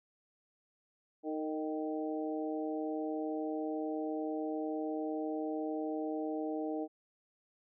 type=harmonic tone with a mistuned harmonic; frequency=155.56 Hz; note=D#3; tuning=in tune; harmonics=2 / 3 / 4 / 5; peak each=-36 / -40 / -42 / -44 dBFS; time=1.23-6.88 s; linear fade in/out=50 ms; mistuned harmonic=3; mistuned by=-26 cents; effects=none